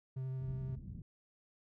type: tone with vibrato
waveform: triangle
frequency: 130.9 Hz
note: C3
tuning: 1 cent sharp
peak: -35 dBFS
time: 0.16-0.76 s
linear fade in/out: 10 ms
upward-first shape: sine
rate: 12 Hz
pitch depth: 13 cents each way
type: low-pass noise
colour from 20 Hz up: white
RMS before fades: -47 dBFS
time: 0.4-1.02 s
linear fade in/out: 2 ms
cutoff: 180 Hz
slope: 24 dB/octave
effects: none